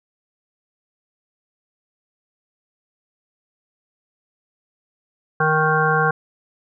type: harmonic tone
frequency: 156 Hz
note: D#3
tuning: 5 cents sharp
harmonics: 1 / 3 / 5 / 7 / 9 / 10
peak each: -22 / -22 / -22 / -22 / -22 / -22 dBFS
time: 5.4-6.11 s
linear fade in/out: 5 ms
effects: none